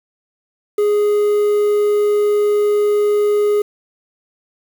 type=tone with quantisation; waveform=triangle; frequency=415.3 Hz; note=G#4; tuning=in tune; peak=-10 dBFS; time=0.78-3.62 s; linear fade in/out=5 ms; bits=6; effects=none